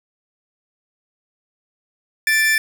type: tone pair together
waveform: 45% pulse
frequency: 1759.8 / 2349 Hz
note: A6 / D7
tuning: 0 / 0 cents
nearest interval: perfect fourth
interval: 500 cents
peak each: -15 / -20 dBFS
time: 2.27-2.58 s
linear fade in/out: 2 ms
effects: 7-bit